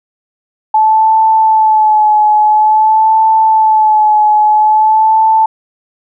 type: tone with vibrato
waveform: sine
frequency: 865 Hz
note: A5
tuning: 30 cents flat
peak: -5 dBFS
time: 0.74-5.46 s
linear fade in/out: 5 ms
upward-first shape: sine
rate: 0.49 Hz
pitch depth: 33 cents each way
effects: none